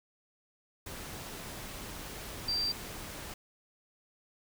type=tone in noise; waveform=sine; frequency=4699 Hz; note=D8; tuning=in tune; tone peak=-29 dBFS; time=2.48-2.72 s; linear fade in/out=5 ms; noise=pink; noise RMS=-43 dBFS; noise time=0.86-3.34 s; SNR=+11 dB; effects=none